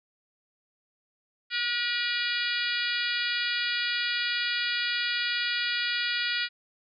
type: harmonic tone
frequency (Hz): 481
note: B4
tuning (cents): -46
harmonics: 3 / 4 / 5 / 6 / 7 / 8 / 9 / 10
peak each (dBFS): -32 / -33 / -34 / -35 / -35 / -36 / -37 / -37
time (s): 1.5-6.49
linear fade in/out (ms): 50
effects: none